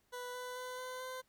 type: tone with pitch steps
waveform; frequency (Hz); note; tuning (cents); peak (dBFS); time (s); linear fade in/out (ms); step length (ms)
20% pulse; 493.9 / 498.8 / 503.7 / 508.7 / 513.7; B4 / B4 / B4 / C5 / C5; 0 / +17 / +34 / -49 / -32; -37; 0.12-1.22; 20; 220
effects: pink hiss -75 dBFS RMS until 1.28 s